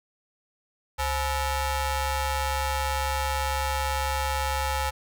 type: ring-modulated tone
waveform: sawtooth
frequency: 460 Hz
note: A#4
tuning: 23 cents flat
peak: -18 dBFS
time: 0.98-4.91 s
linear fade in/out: 20 ms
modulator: 391 Hz
effects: none